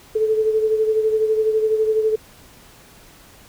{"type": "beating tone pair", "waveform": "sine", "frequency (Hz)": [434.9, 446.9], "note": ["A4", "A4"], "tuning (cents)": [-20, 27], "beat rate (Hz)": 12, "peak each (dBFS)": [-16, -24], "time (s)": [0.15, 2.16], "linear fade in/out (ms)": 10, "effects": ["pink hiss -47 dBFS RMS until 3.48 s"]}